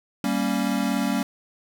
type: chord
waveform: square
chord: G diminished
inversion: none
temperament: equal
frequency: 196 / 233.1 / 277.2 Hz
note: G3 / Bb3 / Db4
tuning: 0 / 0 / 0 cents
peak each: -27 dBFS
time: 0.24-1.23 s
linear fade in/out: 2 ms
effects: none